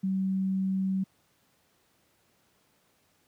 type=tone; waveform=sine; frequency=190.7 Hz; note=G3; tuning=47 cents flat; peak=-25 dBFS; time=0.03-1.04 s; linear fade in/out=10 ms; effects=pink hiss -68 dBFS RMS until 3.27 s + high-pass 100 Hz 12 dB/octave